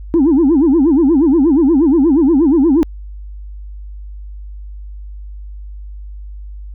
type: tone with vibrato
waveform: sine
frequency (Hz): 300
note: D4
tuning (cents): +37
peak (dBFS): -6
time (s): 0.14-2.83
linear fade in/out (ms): 0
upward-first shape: sine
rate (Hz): 8.4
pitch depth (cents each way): 250
effects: tanh soft clip ceiling -5 dBFS + added 50 Hz sine -27 dBFS peak until 6.74 s